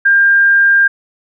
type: tone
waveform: sine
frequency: 1600 Hz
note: G6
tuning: 35 cents sharp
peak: -6 dBFS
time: 0.05-0.88 s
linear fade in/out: 10 ms
effects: none